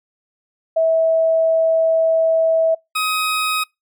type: tone pair in turn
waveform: sine / 20% pulse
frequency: 650 / 1260.1 Hz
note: E5 / D#6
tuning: -24 / +22 cents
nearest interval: major seventh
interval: 1146 cents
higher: second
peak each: -12 dBFS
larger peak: neither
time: 0.76-2.75 / 2.95-3.64 s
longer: first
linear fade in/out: 10 ms
effects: noise-tail reverb RT60 0.2 s tail -26 dB re dry + MP3 96 kbps